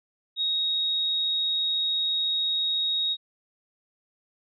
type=tone; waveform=sine; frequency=3766 Hz; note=A#7; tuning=17 cents sharp; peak=-23 dBFS; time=0.36-3.17 s; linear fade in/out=50 ms; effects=none